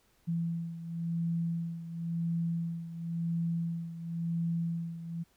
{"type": "beating tone pair", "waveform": "sine", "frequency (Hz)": [167.5, 168.45], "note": ["E3", "E3"], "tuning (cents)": [28, 38], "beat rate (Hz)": 0.95, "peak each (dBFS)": [-32, -37], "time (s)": [0.27, 5.24], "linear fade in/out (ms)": 20, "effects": ["pink hiss -69 dBFS RMS until 5.36 s"]}